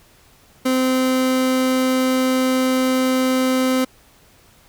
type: tone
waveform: 30% pulse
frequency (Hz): 258.5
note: C4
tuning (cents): -21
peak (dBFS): -13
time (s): 0.65-3.85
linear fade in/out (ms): 10
effects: pink hiss -52 dBFS RMS until 4.68 s